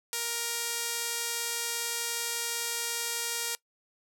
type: tone with band-pass filter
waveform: sawtooth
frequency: 468.7 Hz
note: A#4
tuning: 9 cents sharp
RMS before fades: -33 dBFS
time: 0.13-3.55 s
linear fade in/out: 0 ms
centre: 9400 Hz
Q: 0.73
effects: noise-tail reverb RT60 0.1 s tail -21 dB re dry